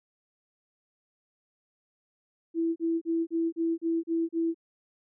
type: tone bursts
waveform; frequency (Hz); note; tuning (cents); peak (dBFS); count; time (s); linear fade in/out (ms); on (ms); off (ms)
sine; 330.7; E4; +6; -24; 8; 2.54-4.545; 50; 220; 35
effects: none